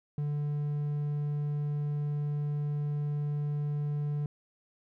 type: tone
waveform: triangle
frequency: 146.83 Hz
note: D3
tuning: in tune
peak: -27 dBFS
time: 0.18-4.26 s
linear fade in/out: 2 ms
effects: none